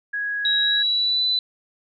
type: tone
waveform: sine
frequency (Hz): 1661.2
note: G#6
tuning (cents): 0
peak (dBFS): -23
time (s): 0.13-0.83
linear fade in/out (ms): 10
type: tone with pitch glide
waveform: sine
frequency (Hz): 3847 to 3996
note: B7 to B7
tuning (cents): -46 to +20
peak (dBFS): -18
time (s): 0.45-1.39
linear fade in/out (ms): 2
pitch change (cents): +66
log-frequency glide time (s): 0.59-1.25
effects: none